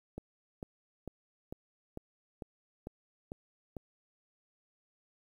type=click train; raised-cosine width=2 ms; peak=-27 dBFS; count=9; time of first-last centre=0.18-3.767 s; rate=2.23 Hz; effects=10-bit